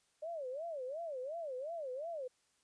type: tone with vibrato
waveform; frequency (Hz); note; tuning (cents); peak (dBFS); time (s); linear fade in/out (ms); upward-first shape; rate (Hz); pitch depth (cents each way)
sine; 586; D5; -4; -39; 0.22-2.28; 10; sine; 2.8; 270
effects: white hiss -75 dBFS RMS until 2.63 s + resampled to 22050 Hz